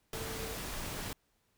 sine tone in noise, 446 Hz, A4, 23 cents sharp, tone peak -44 dBFS, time 0.13-0.55 s, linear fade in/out 2 ms, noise pink, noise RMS -40 dBFS, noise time 0.13-1.13 s, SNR -7 dB, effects pink hiss -75 dBFS RMS until 1.57 s

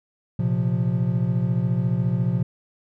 triangle chord, Bb suspended second, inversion none, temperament equal with one note detuned, 116.54 / 130.81 / 176.13 Hz, Bb2 / C3 / F3, 0 / 0 / +15 cents, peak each -22 dBFS, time 0.39-2.43 s, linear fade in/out 5 ms, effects none

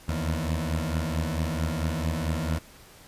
20% pulse beating tone pair, 77.78 / 82.28 Hz, D#2 / E2, 0 / -3 cents, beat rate 4.5 Hz, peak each -24 dBFS, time 0.08-2.59 s, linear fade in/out 10 ms, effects pink hiss -51 dBFS RMS until 3.07 s + resampled to 32000 Hz

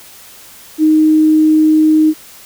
sine tone, 311.1 Hz, D#4, in tune, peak -6 dBFS, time 0.78-2.14 s, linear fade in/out 50 ms, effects white hiss -38 dBFS RMS until 2.45 s

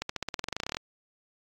accelerating click train, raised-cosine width 0.2 ms, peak -14 dBFS, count 18, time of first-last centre 0.02-0.769 s, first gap 74 ms, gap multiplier 0.93, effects AAC 48 kbps

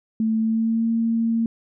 sine tone with pitch glide, 221.4 to 228.3 Hz, A3 to A#3, +11 to -36 cents, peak -18 dBFS, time 0.2-1.46 s, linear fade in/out 2 ms, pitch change +53 cents, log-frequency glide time 0.37-0.88 s, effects none

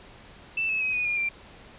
sine tone with pitch steps, 2655 / 2594 / 2535 / 2477 / 2421 / 2365 Hz, E7 / E7 / D#7 / D#7 / D#7 / D7, +12 / -28 / +32 / -8 / -48 / +12 cents, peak -24 dBFS, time 0.57-1.29 s, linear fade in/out 5 ms, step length 120 ms, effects pink hiss -49 dBFS RMS until 1.78 s + resampled to 8000 Hz

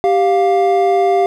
triangle tone pair together, 392 / 702.3 Hz, G4 / F5, 0 / +10 cents, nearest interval minor seventh, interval 1010 cents, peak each -11 dBFS, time 0.04-1.26 s, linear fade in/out 0 ms, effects none

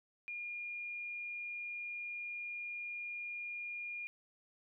sine tone, 2420 Hz, D#7, 49 cents flat, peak -40 dBFS, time 0.28-4.07 s, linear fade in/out 0 ms, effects none

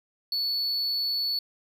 triangle tone, 4435 Hz, C#8, in tune, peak -24 dBFS, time 0.32-1.39 s, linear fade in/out 2 ms, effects none

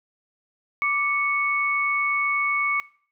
sine tone pair together, 1170.2 / 2213 Hz, D6 / C#7, -7 / -3 cents, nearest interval major seventh, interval 1104 cents, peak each -25 / -21 dBFS, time 0.82-2.8 s, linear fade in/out 0 ms, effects noise-tail reverb RT60 0.5 s tail -21 dB re dry

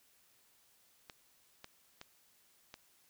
clicks, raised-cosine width 0.2 ms, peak -30 dBFS, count 4, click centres 1.098 / 1.644 / 2.014 / 2.741 s, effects white hiss -69 dBFS RMS until 3.09 s

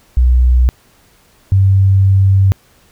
sine tone pair in turn, 62 / 96.8 Hz, B1 / G2, +7 / -21 cents, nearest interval minor sixth, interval 772 cents, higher second, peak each -6 dBFS, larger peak neither, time 0.17-0.69 / 1.52-2.52 s, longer second, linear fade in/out 0 ms, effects pink hiss -50 dBFS RMS until 2.91 s

